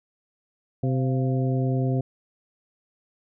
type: harmonic tone with a mistuned harmonic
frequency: 130 Hz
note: C3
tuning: 11 cents flat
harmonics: 1 / 2 / 3 / 4 / 5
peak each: -22 / -28 / -32 / -34 / -36 dBFS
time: 0.83-2.01 s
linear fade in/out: 5 ms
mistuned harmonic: 5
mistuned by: +95 cents
effects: none